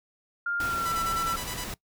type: tone with pitch glide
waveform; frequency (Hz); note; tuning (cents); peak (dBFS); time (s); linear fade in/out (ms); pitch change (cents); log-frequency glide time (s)
sine; 1403 to 1342.7; F6 to E6; +8 to +31; -26; 0.46-1.36; 5; -77; 0.6-0.93
type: noise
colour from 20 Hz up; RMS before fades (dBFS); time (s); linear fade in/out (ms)
pink; -36; 0.6-1.74; 2
type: tone bursts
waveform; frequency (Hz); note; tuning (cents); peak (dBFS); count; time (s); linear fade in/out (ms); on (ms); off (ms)
5% pulse; 987.8; B5; 0; -22; 8; 0.85-1.646; 10; 75; 28
effects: noise-tail reverb RT60 0.1 s tail -21 dB re dry